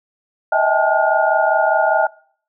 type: tone cluster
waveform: sine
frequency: 626 / 651 / 790 / 865 / 1431 Hz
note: D#5 / E5 / G5 / A5 / F6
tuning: +10 / -22 / +13 / -30 / +42 cents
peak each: -19 dBFS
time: 0.52-2.07 s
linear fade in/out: 5 ms
effects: noise-tail reverb RT60 0.6 s tail -26 dB re dry